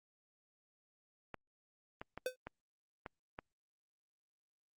clicks, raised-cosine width 0.5 ms, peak -29 dBFS, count 6, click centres 1.343 / 2.015 / 2.176 / 2.47 / 3.062 / 3.389 s
square tone with exponential decay, 509 Hz, C5, 48 cents flat, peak -32 dBFS, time 2.26-2.36 s, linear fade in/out 2 ms, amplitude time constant 21 ms
effects Opus 48 kbps

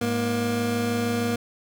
25% pulse tone pair together, 105.3 / 236.9 Hz, G#2 / A#3, +24 / +28 cents, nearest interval octave + major second, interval 1404 cents, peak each -26 / -20 dBFS, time 0.01-1.36 s, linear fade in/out 5 ms, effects none

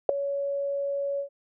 sine tone with ADSR envelope, 561 Hz, C#5, 21 cents sharp, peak -9 dBFS, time 0.09-1.29 s, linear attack 3 ms, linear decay 3 ms, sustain -17 dB, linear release 98 ms, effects none

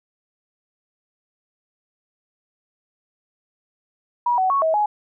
sine tone with pitch steps, 964 / 751 / 1108 / 641 / 838 Hz, B5 / F#5 / C#6 / E5 / G#5, -42 / +26 / -1 / -49 / +15 cents, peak -16 dBFS, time 4.26-4.86 s, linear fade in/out 5 ms, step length 120 ms, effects none

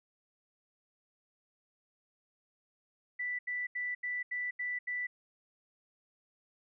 sine tone bursts, 1975.5 Hz, B6, in tune, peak -33 dBFS, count 7, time 3.19-5.07 s, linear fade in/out 10 ms, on 200 ms, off 80 ms, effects none

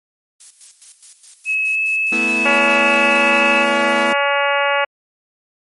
violet noise with tremolo, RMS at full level -34 dBFS, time 0.4-3.26 s, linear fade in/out 5 ms, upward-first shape square, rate 4.8 Hz, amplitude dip 70%
sine tone with pitch glide, 2576 to 2598 Hz, E7 to E7, -41 to -26 cents, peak -15 dBFS, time 1.45-3.66 s, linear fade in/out 50 ms, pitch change +15 cents, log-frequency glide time 1.71-1.77 s
sawtooth chord, A suspended second, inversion none, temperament equal, 220 / 246.9 / 329.6 Hz, A3 / B3 / E4, 0 / 0 / 0 cents, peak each -21 dBFS, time 2.12-4.13 s, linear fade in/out 5 ms
harmonic tone, 282.7 Hz, C#4, 34 cents sharp, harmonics 2 / 3 / 4 / 5 / 6 / 7 / 8 / 9 / 10, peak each -19 / -21 / -22 / -23 / -24 / -24 / -25 / -26 / -26 dBFS, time 2.45-4.85 s, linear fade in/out 10 ms
effects MP3 48 kbps

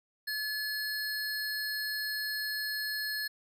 square tone pair together, 1714 / 4287 Hz, A6 / C8, -46 / +41 cents, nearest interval octave + major third, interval 1587 cents, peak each -35 / -37 dBFS, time 0.27-3.28 s, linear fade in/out 10 ms, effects none

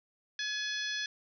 harmonic tone with a mistuned harmonic, 848 Hz, G#5, 36 cents sharp, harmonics 2 / 3 / 4 / 5 / 6 / 7, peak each -36 / -45 / -38 / -43 / -42 / -45 dBFS, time 0.39-1.06 s, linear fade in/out 2 ms, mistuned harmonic 3, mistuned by -20 cents, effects none

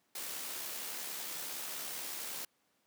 white noise with amplitude modulation, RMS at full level -40 dBFS, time 0.15-2.45 s, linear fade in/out 5 ms, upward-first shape sine, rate 70.7 Hz, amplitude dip 30%, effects pink hiss -75 dBFS RMS until 2.86 s + high-pass 200 Hz 12 dB/octave

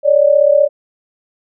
sine tone pair together, 561 / 597 Hz, C#5 / D5, +21 / +28 cents, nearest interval minor second, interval 107 cents, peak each -10 dBFS, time 0.03-0.69 s, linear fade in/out 50 ms, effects none

